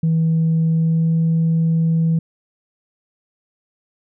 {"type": "tone with pitch glide", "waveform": "sine", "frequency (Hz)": [162.2, 163.42], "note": ["E3", "E3"], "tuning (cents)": [-28, -15], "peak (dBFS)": -12, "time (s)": [0.03, 2.19], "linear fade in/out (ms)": 5, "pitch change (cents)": 13, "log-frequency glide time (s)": [0.7, 1.12], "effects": ["tanh soft clip ceiling -11 dBFS"]}